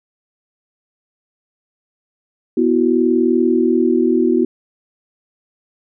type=chord; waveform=sine; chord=B suspended fourth; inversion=none; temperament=equal; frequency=246.9 / 329.6 / 370 Hz; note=B3 / E4 / F#4; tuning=0 / 0 / 0 cents; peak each=-16 dBFS; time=2.57-4.45 s; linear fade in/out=5 ms; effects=none